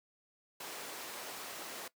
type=high-pass noise; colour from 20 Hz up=pink; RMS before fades=-45 dBFS; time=0.6-1.88 s; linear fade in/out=5 ms; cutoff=400 Hz; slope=12 dB/octave; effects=noise-tail reverb RT60 0.1 s tail -19 dB re dry